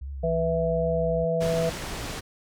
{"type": "tone with vibrato", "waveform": "sine", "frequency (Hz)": 65.41, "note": "C2", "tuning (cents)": 0, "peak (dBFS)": -32, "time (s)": [0.01, 1.25], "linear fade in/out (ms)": 10, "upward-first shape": "triangle", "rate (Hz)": 2.5, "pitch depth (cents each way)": 140}
{"type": "harmonic tone", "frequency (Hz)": 164.81, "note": "E3", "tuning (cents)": 0, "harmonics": [1, 3, 4], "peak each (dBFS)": [-28, -26, -26], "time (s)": [0.23, 1.7], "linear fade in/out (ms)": 10}
{"type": "low-pass noise", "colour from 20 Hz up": "pink", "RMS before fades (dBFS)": -34, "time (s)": [1.4, 2.21], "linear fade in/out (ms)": 20, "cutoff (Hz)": 8400, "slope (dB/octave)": 12}
{"effects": []}